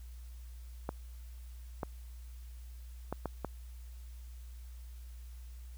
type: clicks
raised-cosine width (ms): 1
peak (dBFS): -21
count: 5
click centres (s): 0.891 / 1.832 / 3.126 / 3.257 / 3.447
effects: added 60 Hz sine -45 dBFS peak until 5.77 s + white hiss -64 dBFS RMS until 5.77 s